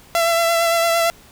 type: tone with vibrato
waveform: sawtooth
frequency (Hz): 672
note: E5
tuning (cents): +33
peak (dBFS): -11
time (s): 0.15-1.1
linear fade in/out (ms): 0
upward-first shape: sine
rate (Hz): 8.8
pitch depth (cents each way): 21
effects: pink hiss -47 dBFS RMS until 1.31 s